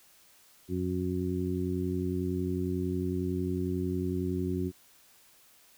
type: harmonic tone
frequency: 91 Hz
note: F#2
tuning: 28 cents flat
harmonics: 1 / 2 / 3 / 4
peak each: -34 / -34 / -34 / -34 dBFS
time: 0.68-4.72 s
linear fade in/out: 50 ms
effects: white hiss -60 dBFS RMS until 5.77 s